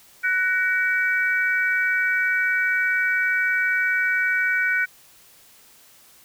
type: tone cluster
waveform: sine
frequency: 1489 / 1874 / 2286 Hz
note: F#6 / A#6 / D7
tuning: +11 / +9 / -47 cents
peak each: -20 / -28 / -25 dBFS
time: 0.23-4.86 s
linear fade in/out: 20 ms
effects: white hiss -52 dBFS RMS until 6.24 s